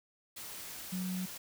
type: tone in noise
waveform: sine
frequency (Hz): 184.3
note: F#3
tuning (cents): -7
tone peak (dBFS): -34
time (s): 0.92-1.26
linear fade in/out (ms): 10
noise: white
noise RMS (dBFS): -45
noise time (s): 0.36-1.38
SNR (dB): +8
effects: none